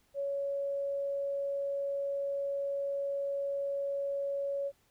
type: tone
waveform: sine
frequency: 559 Hz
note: C#5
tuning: 14 cents sharp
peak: -31 dBFS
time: 0.14-4.72 s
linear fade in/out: 50 ms
effects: pink hiss -70 dBFS RMS until 4.9 s